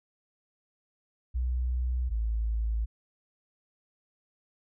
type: tone pair in turn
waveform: sine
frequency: 62 / 55.24 Hz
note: B1 / A1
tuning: +7 / +8 cents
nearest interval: major second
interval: 199 cents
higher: first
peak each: -26 dBFS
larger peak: neither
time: 1.34-2.1 / 2.1-2.86 s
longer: neither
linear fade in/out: 20 ms
effects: none